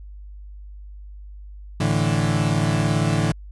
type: chord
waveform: 35% pulse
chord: A suspended fourth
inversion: none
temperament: equal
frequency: 110 / 146.83 / 164.81 Hz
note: A2 / D3 / E3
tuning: 0 / 0 / 0 cents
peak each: -21 dBFS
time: 1.8-3.32 s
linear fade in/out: 5 ms
effects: added 50 Hz sine -36 dBFS peak until 3.51 s + resampled to 24000 Hz